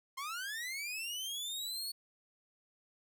sawtooth linear sweep, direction up, 1036 to 4435 Hz, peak -35 dBFS, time 0.17-1.92 s, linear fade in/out 10 ms, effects none

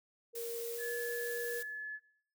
sine tone with pitch glide, 466.2 to 475.4 Hz, A#4 to A#4, 0 to +34 cents, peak -38 dBFS, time 0.33-1.63 s, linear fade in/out 50 ms, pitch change +34 cents, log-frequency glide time 0.66-0.91 s
blue noise, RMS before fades -45 dBFS, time 0.35-1.63 s, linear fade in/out 5 ms
sine tone, 1716 Hz, A6, 44 cents flat, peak -38 dBFS, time 0.78-2 s, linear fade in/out 50 ms
effects noise-tail reverb RT60 0.6 s tail -17 dB re dry

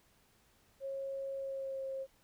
sine tone with pitch glide, 544 to 535.6 Hz, C#5 to C5, -33 to +40 cents, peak -37 dBFS, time 0.8-2.07 s, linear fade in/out 50 ms, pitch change -27 cents, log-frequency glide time 1.37-1.84 s, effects pink hiss -69 dBFS RMS until 2.23 s

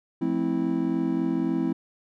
triangle chord, F major seventh, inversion none, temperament just, 174.61 / 218.3 / 261.9 / 327.4 Hz, F3 / A3 / C4 / E4, 0 / -13 / +2 / -12 cents, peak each -29 / -29 / -25 / -25 dBFS, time 0.21-1.73 s, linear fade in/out 10 ms, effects none

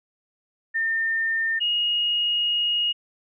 sine tone pair in turn, 1810 / 2873 Hz, A6 / F7, +48 / +48 cents, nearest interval minor sixth, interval 800 cents, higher second, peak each -21 / -20 dBFS, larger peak second, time 0.74-1.6 / 1.6-2.93 s, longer second, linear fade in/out 20 ms, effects none

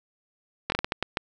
slowing click train, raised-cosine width 0.3 ms, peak -9 dBFS, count 8, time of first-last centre 0.7-1.171 s, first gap 21 ms, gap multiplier 1.38, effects none

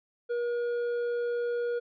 sine tone with hard clipping, 478.1 Hz, A#4, 44 cents sharp, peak -29 dBFS, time 0.29-1.8 s, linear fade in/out 20 ms, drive 5 dB, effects resampled to 11025 Hz

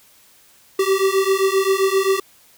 square beating tone pair, 382.9 / 390.5 Hz, G4 / G4, -41 / -7 cents, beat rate 7.6 Hz, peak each -19 dBFS, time 0.79-2.2 s, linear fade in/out 5 ms, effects white hiss -52 dBFS RMS until 2.57 s

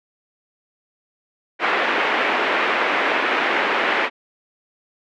white band-pass noise, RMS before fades -20 dBFS, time 1.59-4.1 s, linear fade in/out 50 ms, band 280 to 2400 Hz, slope 24 dB/octave, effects none

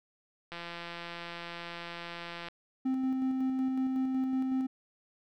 click train, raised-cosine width 0.3 ms, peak -25 dBFS, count 337, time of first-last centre 0.52-2.485 s, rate 171 Hz
triangle tone with tremolo, 261.6 Hz, C4, in tune, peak -25 dBFS, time 2.85-4.67 s, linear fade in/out 10 ms, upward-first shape square, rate 5.4 Hz, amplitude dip 25%
effects none

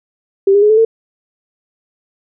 sine tone with pitch steps, 392 / 405.8 / 420.1 / 435 / 450.3 Hz, G4 / G#4 / G#4 / A4 / A4, 0 / -40 / +20 / -20 / +40 cents, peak -6 dBFS, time 0.47-0.85 s, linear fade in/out 5 ms, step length 76 ms, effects none

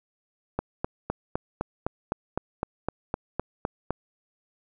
click train, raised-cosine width 1 ms, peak -12 dBFS, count 14, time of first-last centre 0.59-3.906 s, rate 3.92 Hz, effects none

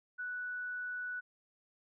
sine tone, 1480 Hz, F#6, in tune, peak -37 dBFS, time 0.18-1.21 s, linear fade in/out 20 ms, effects none

